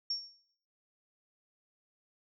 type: tone with exponential decay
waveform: sine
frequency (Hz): 5500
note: F8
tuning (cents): -27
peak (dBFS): -30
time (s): 0.1-0.49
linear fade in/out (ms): 5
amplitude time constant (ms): 83
effects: noise-tail reverb RT60 0.5 s tail -17 dB re dry